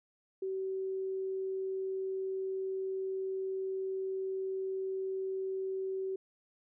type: tone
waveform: sine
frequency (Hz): 381.6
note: G4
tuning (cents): -47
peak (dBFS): -33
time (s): 0.42-6.16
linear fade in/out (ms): 5
effects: none